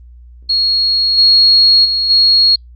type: tone with level steps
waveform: sine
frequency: 4305 Hz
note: C8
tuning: 49 cents sharp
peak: -10 / -5 / -12 / -6 dBFS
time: 0.49-2.56 s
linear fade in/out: 10 ms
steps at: 1.17 / 1.84 / 2.09 s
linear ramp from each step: 20 ms
effects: added 60 Hz sine -35 dBFS peak until 2.75 s + Opus 32 kbps